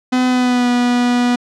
45% pulse tone with pitch glide, 253 to 244.2 Hz, B3 to B3, +42 to -19 cents, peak -12 dBFS, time 0.12-1.36 s, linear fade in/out 10 ms, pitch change -61 cents, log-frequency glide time 0.27-0.69 s, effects low-pass 6000 Hz 12 dB/octave

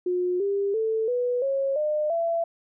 sine tone with pitch steps, 359.8 / 399.2 / 443 / 491.5 / 545.4 / 605.1 / 671.4 Hz, F#4 / G4 / A4 / B4 / C#5 / D#5 / E5, -48 / +32 / +12 / -8 / -28 / -48 / +32 cents, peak -22 dBFS, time 0.06-2.44 s, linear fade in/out 5 ms, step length 340 ms, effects none

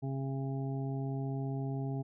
harmonic tone, 135.3 Hz, C#3, 42 cents flat, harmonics 1 / 2 / 3 / 5 / 6, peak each -34 / -40 / -44 / -48 / -50 dBFS, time 0.02-2.03 s, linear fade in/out 20 ms, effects none

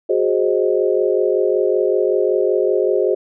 sine chord, Ab dominant seventh, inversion third, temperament equal with one note detuned, 370 / 415.3 / 526.3 / 622.3 Hz, Gb4 / Ab4 / C5 / Eb5, 0 / 0 / +10 / 0 cents, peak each -18 / -18 / -20 / -23 dBFS, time 0.09-3.15 s, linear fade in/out 10 ms, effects none

